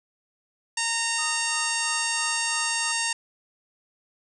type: harmonic tone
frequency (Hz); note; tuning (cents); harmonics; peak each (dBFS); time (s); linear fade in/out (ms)
921; A#5; -21; 1 / 2 / 3 / 4 / 5 / 6 / 7 / 8 / 9 / 10; -33 / -31 / -31 / -37 / -33 / -34 / -34 / -36 / -32 / -37; 0.77-3.13; 5
type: tone with tremolo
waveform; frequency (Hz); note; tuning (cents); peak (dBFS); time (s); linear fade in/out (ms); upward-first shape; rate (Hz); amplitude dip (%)
sine; 1244.5; D#6; 0; -33; 1.18-2.92; 10; sine; 3; 90
effects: none